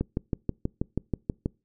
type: click train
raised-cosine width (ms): 3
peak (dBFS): -13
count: 10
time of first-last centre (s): 0.01-1.459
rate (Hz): 6.21
effects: noise-tail reverb RT60 0.3 s tail -26 dB re dry